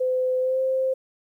sine tone with pitch glide, 511 to 524.2 Hz, C5 to C5, -41 to +3 cents, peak -20 dBFS, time 0-0.94 s, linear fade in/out 10 ms, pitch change +44 cents, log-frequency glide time 0.4-0.6 s, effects 10-bit

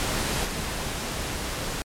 pink noise with level steps, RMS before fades -26 / -30 dBFS, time 0-1.82 s, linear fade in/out 0 ms, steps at 0.44 s, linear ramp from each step 20 ms, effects low-pass 11000 Hz 12 dB/octave + MP3 96 kbps

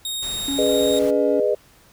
sawtooth tone, 3729 Hz, A#7, in tune, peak -22 dBFS, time 0.05-0.99 s, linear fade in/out 2 ms
pink noise, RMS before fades -37 dBFS, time 0.22-1.11 s, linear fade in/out 10 ms
triangle tone with pitch glide, 277.2 to 283 Hz, C#4 to C#4, 0 to +36 cents, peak -21 dBFS, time 0.48-1.4 s, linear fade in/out 2 ms, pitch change +36 cents, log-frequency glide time 0.95-1.18 s
sine chord, G# minor, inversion none, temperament equal with one note detuned, 415.3 / 493.9 / 611.2 Hz, G#4 / B4 / D#5, 0 / 0 / -31 cents, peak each -21 dBFS, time 0.58-1.55 s, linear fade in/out 10 ms
effects pink hiss -53 dBFS RMS until 1.92 s

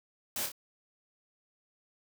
white noise with echo, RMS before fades -35 dBFS, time 0.36-0.46 s, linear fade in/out 2 ms, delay 29 ms, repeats 2, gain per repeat -5 dB, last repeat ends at 0.518 s, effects none

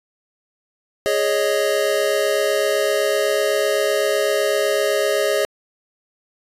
square chord, Ab suspended fourth, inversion none, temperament equal, 415.3 / 554.4 / 622.3 Hz, Ab4 / Db5 / Eb5, 0 / 0 / 0 cents, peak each -22 dBFS, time 1.06-5.45 s, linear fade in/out 0 ms, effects resampled to 32000 Hz

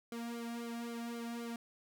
sawtooth tone with flanger, 234.3 Hz, A#3, 9 cents sharp, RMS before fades -42 dBFS, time 0.12-1.56 s, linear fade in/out 2 ms, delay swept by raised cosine 1.1 to 2.02 ms, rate 3.8 Hz, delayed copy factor -1, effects none

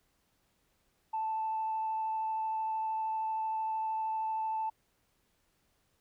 sine tone with vibrato, 880 Hz, A5, in tune, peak -30 dBFS, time 1.13-4.7 s, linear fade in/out 10 ms, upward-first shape sine, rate 13 Hz, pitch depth 8 cents each way, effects tanh soft clip ceiling -26 dBFS + pink hiss -74 dBFS RMS until 6 s

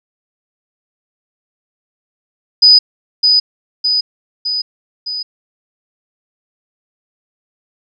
sine tone with echo, 4978 Hz, D#8, in tune, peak -3 dBFS, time 2.62-2.79 s, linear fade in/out 10 ms, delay 610 ms, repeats 4, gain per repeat -4 dB, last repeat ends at 5.23 s, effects none

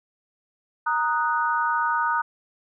sine chord, D# minor, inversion second, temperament equal, 932.3 / 1244.5 / 1480 Hz, A#5 / D#6 / F#6, 0 / 0 / 0 cents, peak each -24 / -25 / -26 dBFS, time 0.86-2.22 s, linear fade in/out 10 ms, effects none

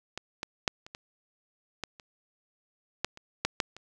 clicks, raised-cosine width 0.2 ms, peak -18 / -16 / -7 / -28 / -23 / -16 / -30 / -10 / -29 / -8 / -8 / -28 dBFS, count 12, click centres 0.176 / 0.431 / 0.678 / 0.865 / 0.949 / 1.837 / 1.998 / 3.046 / 3.174 / 3.45 / 3.602 / 3.766 s, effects none

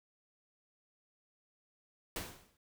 pink noise with exponential decay, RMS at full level -37 dBFS, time 2.16-2.57 s, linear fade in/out 2 ms, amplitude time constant 87 ms, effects none

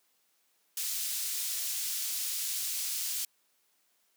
pink high-pass noise, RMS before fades -34 dBFS, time 0.77-3.25 s, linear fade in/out 2 ms, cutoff 5100 Hz, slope 12 dB/octave, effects white hiss -72 dBFS RMS until 4.16 s + high-pass 200 Hz 12 dB/octave

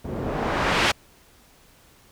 white noise with low-pass filter sweep, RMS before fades -24 dBFS, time 0.04-0.92 s, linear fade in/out 10 ms, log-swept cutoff 280 to 3400 Hz, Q 0.73, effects pink hiss -55 dBFS RMS until 2.11 s

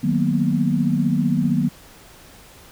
sine chord, B major seventh, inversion first, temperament just, 154.34 / 185.21 / 231.5 / 246.9 Hz, D#3 / F#3 / A#3 / B3, -14 / +2 / -12 / 0 cents, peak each -22 dBFS, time 0.03-1.69 s, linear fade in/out 10 ms, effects pink hiss -46 dBFS RMS until 2.71 s

